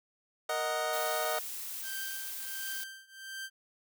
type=chord; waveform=25% pulse; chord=D# minor; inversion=second; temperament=equal; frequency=466.2 / 622.3 / 740 Hz; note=A#4 / D#5 / F#5; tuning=0 / 0 / 0 cents; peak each=-35 / -29 / -32 dBFS; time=0.49-1.39 s; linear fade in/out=5 ms
type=noise; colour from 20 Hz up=blue; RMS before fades=-40 dBFS; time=0.93-2.84 s; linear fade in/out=5 ms
type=tone with tremolo; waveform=sawtooth; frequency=1568 Hz; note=G6; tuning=in tune; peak=-34 dBFS; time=1.82-3.5 s; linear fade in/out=50 ms; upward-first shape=triangle; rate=1.4 Hz; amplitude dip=95%
effects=none